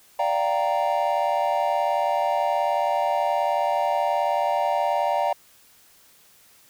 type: chord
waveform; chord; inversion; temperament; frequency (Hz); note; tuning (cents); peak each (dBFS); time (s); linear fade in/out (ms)
triangle; G minor seventh; second; equal with one note detuned; 587.3 / 698.5 / 777.2 / 932.3; D5 / F5 / G5 / Bb5; 0 / 0 / -15 / 0; -24; 0.19-5.33; 5
effects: white hiss -55 dBFS RMS until 6.69 s